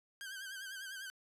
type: tone with vibrato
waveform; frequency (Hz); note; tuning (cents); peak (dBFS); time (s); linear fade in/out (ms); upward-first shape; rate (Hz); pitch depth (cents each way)
sawtooth; 1568; G6; 0; -40; 0.21-1.1; 0; sine; 10; 72
effects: resampled to 32000 Hz